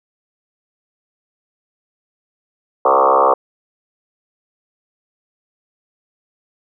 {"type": "tone with frequency modulation", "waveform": "sine", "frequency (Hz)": 830.6, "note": "G#5", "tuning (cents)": 0, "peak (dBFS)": -9, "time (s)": [2.85, 3.34], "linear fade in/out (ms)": 5, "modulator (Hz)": 67.3, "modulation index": 5.8, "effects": []}